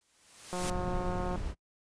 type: noise with exponential growth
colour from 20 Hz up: white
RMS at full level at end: -34 dBFS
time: 0.01-0.7 s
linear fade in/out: 2 ms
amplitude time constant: 150 ms
type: click train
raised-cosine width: 1 ms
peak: -23 dBFS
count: 150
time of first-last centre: 0.53-1.358 s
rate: 180 Hz
type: noise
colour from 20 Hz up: brown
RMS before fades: -36 dBFS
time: 0.59-1.55 s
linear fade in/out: 50 ms
effects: noise-tail reverb RT60 0.1 s tail -23 dB re dry + resampled to 22050 Hz